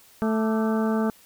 harmonic tone with a mistuned harmonic, 220 Hz, A3, in tune, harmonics 1 / 2 / 3 / 4 / 5 / 6 / 7, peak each -22 / -28 / -32 / -34 / -36 / -38 / -39 dBFS, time 0.22-1.1 s, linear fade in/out 0 ms, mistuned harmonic 5, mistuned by +110 cents, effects white hiss -54 dBFS RMS until 1.25 s

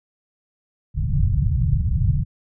white low-pass noise, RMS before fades -19 dBFS, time 0.94-2.25 s, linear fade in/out 50 ms, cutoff 150 Hz, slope 48 dB/octave, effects none

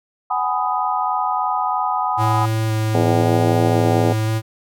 sine chord, G# minor seventh, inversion third, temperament just, 747.5 / 830.6 / 996.7 / 1245.9 Hz, F#5 / G#5 / B5 / D#6, +17 / 0 / +16 / +2 cents, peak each -23 dBFS, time 0.3-2.46 s, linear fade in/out 10 ms
square tone with vibrato, 110 Hz, A2, in tune, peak -18 dBFS, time 2.17-4.42 s, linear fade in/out 50 ms, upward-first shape square, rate 0.95 Hz, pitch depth 10 cents each way
harmonic tone, 84.6 Hz, E2, 45 cents sharp, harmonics 2 / 3 / 4 / 5 / 6 / 7 / 8 / 9 / 10, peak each -27 / -22 / -24 / -22 / -24 / -25 / -30 / -23 / -29 dBFS, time 2.94-4.13 s, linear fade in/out 10 ms
effects none

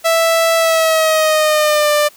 sawtooth tone with pitch glide, 659.3 to 594.2 Hz, E5 to D5, 0 to +20 cents, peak -7 dBFS, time 0.04-2.09 s, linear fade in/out 20 ms, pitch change -180 cents, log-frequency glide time 0.57-1.91 s, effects white hiss -45 dBFS RMS until 2.16 s

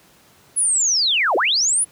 sine linear two-way sweep, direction down then up, 10410 to 320.5 to 10410 Hz, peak -15 dBFS, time 0.56-1.85 s, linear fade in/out 20 ms, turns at 1.36 s, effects pink hiss -52 dBFS RMS until 1.91 s + high-pass 100 Hz 12 dB/octave

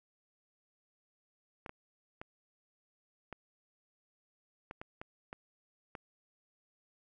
clicks, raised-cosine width 0.5 ms, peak -28 dBFS, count 9, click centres 1.662 / 1.694 / 2.215 / 3.327 / 4.711 / 4.815 / 5.015 / 5.329 / 5.952 s, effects none

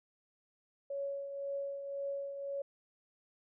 sine tone with tremolo, 558 Hz, C#5, 11 cents sharp, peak -34 dBFS, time 0.9-2.62 s, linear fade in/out 5 ms, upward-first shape triangle, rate 1.9 Hz, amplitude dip 55%, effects none

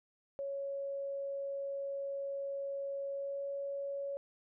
sine tone with pitch glide, 555 to 558.5 Hz, C#5 to C#5, +2 to +13 cents, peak -36 dBFS, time 0.39-4.17 s, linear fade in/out 0 ms, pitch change +11 cents, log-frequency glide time 3.13-3.44 s, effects none

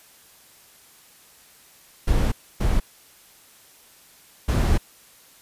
brown noise bursts at uneven times, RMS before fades -19 dBFS, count 3, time 2.07-2.32 / 2.6-2.8 / 4.48-4.78 s, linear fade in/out 10 ms, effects white hiss -52 dBFS RMS until 5.41 s + resampled to 32000 Hz

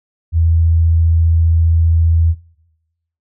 sine tone with vibrato, 82.41 Hz, E2, in tune, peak -9 dBFS, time 0.32-2.35 s, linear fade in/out 50 ms, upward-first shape triangle, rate 15 Hz, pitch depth 11 cents each way, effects noise-tail reverb RT60 0.9 s tail -20 dB re dry

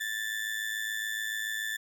35% pulse tone with amplitude modulation, 1758 Hz, A6, 2 cents flat, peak -27 dBFS, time 0-1.77 s, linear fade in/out 10 ms, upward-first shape sine, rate 107 Hz, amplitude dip 60%, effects none

